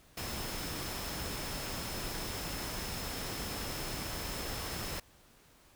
sine tone in noise, 5240 Hz, E8, 11 cents flat, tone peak -47 dBFS, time 0.17-5 s, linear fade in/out 5 ms, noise pink, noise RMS -39 dBFS, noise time 0.17-5 s, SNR -11 dB, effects pink hiss -62 dBFS RMS until 5.75 s

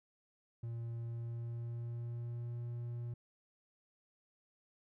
triangle tone with pitch glide, 116.54 to 119.26 Hz, A#2 to A#2, 0 to +40 cents, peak -37 dBFS, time 0.63-3.14 s, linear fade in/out 5 ms, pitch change +40 cents, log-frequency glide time 0.99-2.59 s, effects none

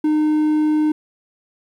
triangle tone, 305.7 Hz, D#4, 30 cents flat, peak -12 dBFS, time 0.04-0.92 s, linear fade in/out 5 ms, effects 9-bit

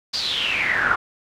brown noise with band-pass filter sweep, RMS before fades -22 dBFS, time 0.13-0.96 s, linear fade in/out 10 ms, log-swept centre 4800 to 1300 Hz, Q 8.6, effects none

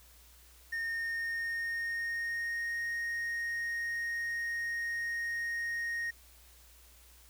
triangle tone with pitch glide, 1834 to 1862.8 Hz, A#6 to A#6, -29 to -2 cents, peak -31 dBFS, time 0.72-6.11 s, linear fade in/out 10 ms, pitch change +27 cents, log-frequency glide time 0.82-2.79 s, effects added 60 Hz sine -59 dBFS peak until 7.29 s + white hiss -60 dBFS RMS until 7.29 s

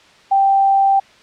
sine tone, 784 Hz, G5, in tune, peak -10 dBFS, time 0.31-1 s, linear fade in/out 10 ms, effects white hiss -47 dBFS RMS until 1.22 s + low-pass 4000 Hz 12 dB/octave

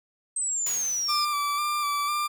sine exponential sweep, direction down, 8310 to 4978 Hz, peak -25 dBFS, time 0.36-1.25 s, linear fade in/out 5 ms
white noise with exponential decay, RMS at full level -34 dBFS, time 0.66-1.81 s, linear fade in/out 5 ms, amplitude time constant 250 ms
40% pulse tone with vibrato, 1174.7 Hz, D6, in tune, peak -24 dBFS, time 1.08-2.28 s, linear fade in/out 20 ms, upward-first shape square, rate 2 Hz, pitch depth 23 cents each way
effects none

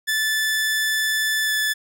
sawtooth tone with pitch glide, 1749 to 1737.9 Hz, A6 to A6, -11 to -22 cents, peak -16 dBFS, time 0.07-1.74 s, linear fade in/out 20 ms, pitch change -11 cents, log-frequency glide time 1.45-1.51 s, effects none

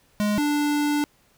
square tone pair in turn, 208.3 / 293.7 Hz, G#3 / D4, +5 / 0 cents, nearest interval tritone, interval 595 cents, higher second, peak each -21 dBFS, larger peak neither, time 0.2-0.38 / 0.38-1.04 s, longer second, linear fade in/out 0 ms, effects pink hiss -61 dBFS RMS until 1.37 s

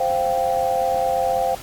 sine chord, C suspended fourth, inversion none, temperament equal, 523.3 / 698.5 / 784 Hz, C5 / F5 / G5, 0 / 0 / 0 cents, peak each -22 dBFS, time 0-1.55 s, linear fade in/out 5 ms, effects pink hiss -38 dBFS RMS until 1.62 s + AAC 64 kbps

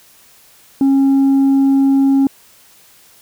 sine tone, 272.6 Hz, C#4, 29 cents flat, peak -6 dBFS, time 0.81-2.27 s, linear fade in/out 2 ms, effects tanh soft clip ceiling -8 dBFS + white hiss -47 dBFS RMS until 3.21 s

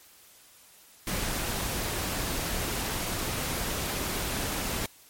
pink noise, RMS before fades -31 dBFS, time 1.07-4.86 s, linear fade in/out 2 ms, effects white hiss -55 dBFS RMS until 5.09 s + MP3 64 kbps

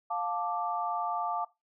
sine chord, D minor, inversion first, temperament just, 704.8 / 881 / 1174.7 Hz, F5 / A5 / D6, +16 / +2 / 0 cents, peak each -34 dBFS, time 0.1-1.45 s, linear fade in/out 10 ms, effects noise-tail reverb RT60 0.2 s tail -18 dB re dry

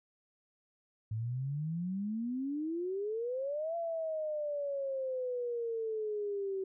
sine exponential two-way sweep, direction up then down, 106.5 to 681 to 379.8 Hz, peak -33 dBFS, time 1.11-6.64 s, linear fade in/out 5 ms, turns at 3.76 s, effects none

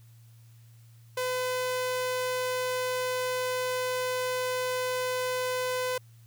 sawtooth tone, 506 Hz, B4, 42 cents sharp, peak -24 dBFS, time 1.17-5.98 s, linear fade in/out 5 ms, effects added 115 Hz sine -51 dBFS peak until 6.26 s + white hiss -65 dBFS RMS until 6.26 s

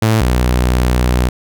sawtooth tone pair in turn, 110.4 / 61.76 Hz, A2 / B1, +6 / +1 cents, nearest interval minor seventh, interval 1005 cents, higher first, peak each -6 / -7 dBFS, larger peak first, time 0.02-0.21 / 0.21-1.29 s, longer second, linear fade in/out 5 ms, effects none

